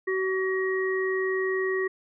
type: harmonic tone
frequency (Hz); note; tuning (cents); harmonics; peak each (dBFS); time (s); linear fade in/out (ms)
378.4; F#4; +39; 1 / 3 / 5; -25 / -37 / -30; 0.07-1.88; 10
effects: none